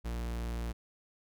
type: tone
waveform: 45% pulse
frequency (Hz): 58.27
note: A#1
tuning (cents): 0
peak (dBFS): -34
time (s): 0.04-0.73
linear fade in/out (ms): 20
effects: none